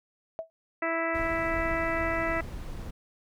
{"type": "tone with exponential decay", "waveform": "sine", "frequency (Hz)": 651, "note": "E5", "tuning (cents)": -22, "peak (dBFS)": -27, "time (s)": [0.39, 0.5], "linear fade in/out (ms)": 0, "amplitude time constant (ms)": 22}
{"type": "harmonic tone", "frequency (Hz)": 329.6, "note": "E4", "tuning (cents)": 0, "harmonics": [1, 2, 3, 4, 5, 6, 7, 8], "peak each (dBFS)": [-34, -31, -38, -34, -39, -32, -42, -43], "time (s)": [0.82, 2.41], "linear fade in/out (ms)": 5}
{"type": "noise", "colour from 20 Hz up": "brown", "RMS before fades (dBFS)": -37, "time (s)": [1.14, 2.91], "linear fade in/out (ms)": 10}
{"effects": []}